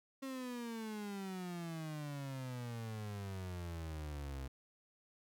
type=exponential sweep; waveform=35% pulse; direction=down; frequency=271.3 to 65.41 Hz; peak=-40 dBFS; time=0.22-4.48 s; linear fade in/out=10 ms; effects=none